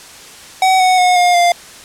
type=tone with pitch steps; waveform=square; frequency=755 / 740.3 / 725.9 / 711.8 / 698 Hz; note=F#5 / F#5 / F#5 / F5 / F5; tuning=+35 / +1 / -33 / +33 / -1 cents; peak=-9 dBFS; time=0.62-1.52 s; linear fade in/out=2 ms; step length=180 ms; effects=white hiss -36 dBFS RMS until 1.84 s + low-pass 9000 Hz 12 dB/octave